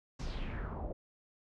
brown noise with low-pass filter sweep, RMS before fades -39 dBFS, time 0.19-0.93 s, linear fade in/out 10 ms, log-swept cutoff 6500 to 540 Hz, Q 3.1, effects none

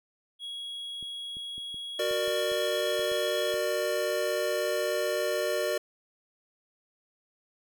triangle tone, 3322 Hz, G#7, in tune, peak -34 dBFS, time 0.39-3.56 s, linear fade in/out 50 ms
clicks, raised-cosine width 3 ms, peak -37 dBFS, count 10, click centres 1.027 / 1.369 / 1.58 / 1.744 / 2.111 / 2.279 / 2.517 / 2.994 / 3.117 / 3.541 s
square chord, Gb augmented, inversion none, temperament equal with one note detuned, 370 / 466.2 / 595.5 Hz, Gb4 / Bb4 / D5, 0 / 0 / +24 cents, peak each -34 / -33 / -30 dBFS, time 1.99-5.78 s, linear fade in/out 5 ms
effects none

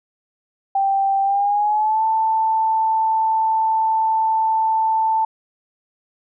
sine tone with pitch glide, 784 to 885.1 Hz, G5 to A5, 0 to +10 cents, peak -15 dBFS, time 0.75-5.25 s, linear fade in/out 5 ms, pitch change +210 cents, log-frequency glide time 1.23-2.04 s, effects none

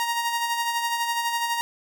sawtooth tone with tremolo, 937 Hz, A#5, 9 cents sharp, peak -18 dBFS, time 0-1.61 s, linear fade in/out 0 ms, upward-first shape sine, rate 12 Hz, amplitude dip 45%, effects none

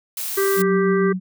blue noise, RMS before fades -27 dBFS, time 0.17-0.62 s, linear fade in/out 2 ms
harmonic tone, 392 Hz, G4, in tune, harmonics 1 / 3 / 4 / 5, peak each -17 / -27 / -29 / -31 dBFS, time 0.37-1.13 s, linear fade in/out 10 ms
sine tone with tremolo, 185 Hz, F#3, in tune, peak -18 dBFS, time 0.56-1.2 s, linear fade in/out 50 ms, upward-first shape sine, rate 6.6 Hz, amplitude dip 30%
effects none

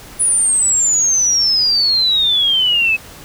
sine exponential sweep, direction down, 9956 to 2561 Hz, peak -11 dBFS, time 0.19-2.97 s, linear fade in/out 20 ms, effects pink hiss -37 dBFS RMS until 3.24 s

